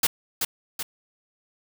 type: noise with echo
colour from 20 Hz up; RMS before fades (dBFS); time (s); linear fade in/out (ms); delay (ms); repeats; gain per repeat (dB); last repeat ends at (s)
white; -20; 0.03-0.07; 5; 380; 2; -5; 0.83
effects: none